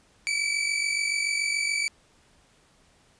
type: tone pair together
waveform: sawtooth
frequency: 2279 / 2326 Hz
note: C#7 / D7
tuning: +47 / -17 cents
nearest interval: unison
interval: 36 cents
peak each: -24 dBFS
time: 0.27-1.88 s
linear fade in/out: 0 ms
effects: pink hiss -61 dBFS RMS until 3.19 s + resampled to 22050 Hz